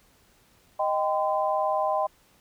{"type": "chord", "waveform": "sine", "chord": "C minor", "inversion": "first", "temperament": "equal with one note detuned", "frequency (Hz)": [622.3, 784, 1022.6], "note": ["Eb5", "G5", "C6"], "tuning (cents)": [0, 0, -40], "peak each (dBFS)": [-26, -27, -28], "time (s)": [0.79, 2.07], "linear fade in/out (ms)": 10, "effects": ["pink hiss -61 dBFS RMS until 2.4 s"]}